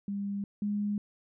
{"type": "tone pair in turn", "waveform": "sine", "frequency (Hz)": [200.6, 206], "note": ["G3", "G#3"], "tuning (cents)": [40, -14], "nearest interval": "unison", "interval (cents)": 46, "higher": "second", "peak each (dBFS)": [-31, -28], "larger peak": "second", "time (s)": [[0.08, 0.44], [0.62, 0.98]], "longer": "neither", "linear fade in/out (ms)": 2, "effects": []}